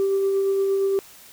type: tone with tremolo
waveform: sine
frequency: 391.1 Hz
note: G4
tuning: 4 cents flat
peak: -16 dBFS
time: 0-0.99 s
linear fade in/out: 0 ms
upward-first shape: sine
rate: 8.6 Hz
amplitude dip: 25%
effects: tanh soft clip ceiling -15 dBFS + white hiss -47 dBFS RMS until 1.32 s